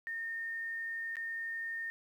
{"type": "tone with dropouts", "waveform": "sine", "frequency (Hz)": 1828, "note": "A#6", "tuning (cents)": -34, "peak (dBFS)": -36, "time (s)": [0.07, 1.9], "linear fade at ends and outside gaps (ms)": 0, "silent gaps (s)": [1.156, 1.168], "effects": ["11-bit"]}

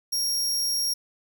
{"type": "tone", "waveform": "sawtooth", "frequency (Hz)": 5588, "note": "F8", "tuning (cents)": 0, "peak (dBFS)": -21, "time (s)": [0.12, 0.94], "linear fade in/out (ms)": 10, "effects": ["10-bit"]}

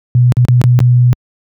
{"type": "tone with dropouts", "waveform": "sine", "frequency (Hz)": 123.1, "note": "B2", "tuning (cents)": -5, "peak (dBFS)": -4, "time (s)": [0.15, 1.13], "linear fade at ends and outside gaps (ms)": 0, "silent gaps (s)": [[0.322, 0.369], [0.451, 0.485], [0.615, 0.639], [0.79, 0.803]], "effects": ["high-pass 80 Hz 12 dB/octave"]}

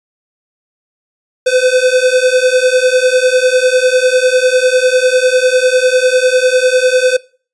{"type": "beating tone pair", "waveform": "square", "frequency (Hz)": [503, 513], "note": ["B4", "C5"], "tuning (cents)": [32, -34], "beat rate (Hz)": 10, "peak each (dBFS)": -12, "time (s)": [1.46, 7.17], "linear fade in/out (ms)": 10, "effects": ["noise-tail reverb RT60 0.4 s tail -22 dB re dry", "resampled to 22050 Hz"]}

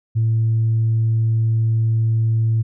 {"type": "tone", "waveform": "sine", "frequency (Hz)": 112.5, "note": "A2", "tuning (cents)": 39, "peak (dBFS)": -13, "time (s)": [0.15, 2.63], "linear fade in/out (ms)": 20, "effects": ["tanh soft clip ceiling -11 dBFS"]}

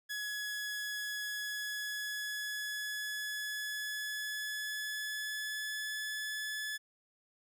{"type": "tone with pitch glide", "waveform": "sawtooth", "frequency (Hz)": [1687, 1719.5], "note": ["G#6", "A6"], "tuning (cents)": [27, -40], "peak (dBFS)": -33, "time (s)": [0.09, 6.78], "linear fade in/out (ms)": 20, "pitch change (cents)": 33, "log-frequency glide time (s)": [1.24, 5.95], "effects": []}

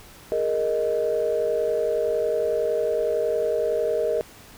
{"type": "chord", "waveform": "sine", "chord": "Ab suspended second", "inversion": "none", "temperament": "equal", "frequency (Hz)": [415.3, 466.2, 622.3], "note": ["Ab4", "Bb4", "Eb5"], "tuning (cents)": [0, 0, 0], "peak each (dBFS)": [-27, -23, -24], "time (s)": [0.32, 4.21], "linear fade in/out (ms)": 0, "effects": ["tanh soft clip ceiling -13 dBFS", "pink hiss -47 dBFS RMS until 4.57 s"]}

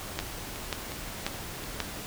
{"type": "two click trains", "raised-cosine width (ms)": 0.2, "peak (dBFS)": [-11, -22], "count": [4, 5], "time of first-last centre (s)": [[0.19, 1.803], [0.2, 1.639]], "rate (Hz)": [1.86, 2.78], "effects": ["pink hiss -39 dBFS RMS until 2.06 s"]}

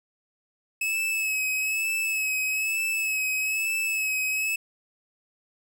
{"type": "tone with vibrato", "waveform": "45% pulse", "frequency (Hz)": 2584, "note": "E7", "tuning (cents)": -35, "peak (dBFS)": -24, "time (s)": [0.81, 4.56], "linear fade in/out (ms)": 5, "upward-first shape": "sine", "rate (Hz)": 1.1, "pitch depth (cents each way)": 34, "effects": []}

